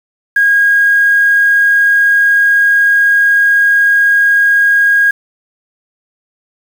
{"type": "tone with quantisation", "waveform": "sine", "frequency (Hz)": 1634, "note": "G#6", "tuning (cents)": -29, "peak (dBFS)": -6, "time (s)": [0.36, 5.11], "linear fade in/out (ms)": 5, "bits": 5, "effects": []}